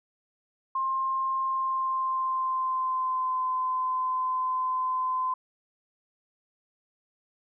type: tone with pitch glide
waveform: sine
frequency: 1060 to 1026.9 Hz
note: C6 to C6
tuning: +22 to -33 cents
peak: -25 dBFS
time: 0.75-5.34 s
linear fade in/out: 5 ms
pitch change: -55 cents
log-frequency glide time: 1.42-3.45 s
effects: none